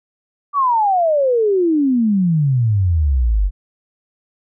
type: exponential sweep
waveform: sine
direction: down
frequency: 1174.7 to 44.86 Hz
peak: -12 dBFS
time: 0.53-3.51 s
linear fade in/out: 50 ms
effects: none